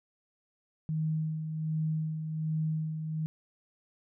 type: tone with tremolo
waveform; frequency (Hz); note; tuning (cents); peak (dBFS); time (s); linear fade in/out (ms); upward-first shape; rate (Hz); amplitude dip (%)
sine; 157.1; D#3; +17; -27; 0.89-3.26; 0; sine; 1.3; 50
effects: none